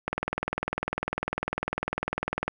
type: click train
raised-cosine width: 0.5 ms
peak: -12 dBFS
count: 49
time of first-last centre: 0.08-2.48 s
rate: 20 Hz
effects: none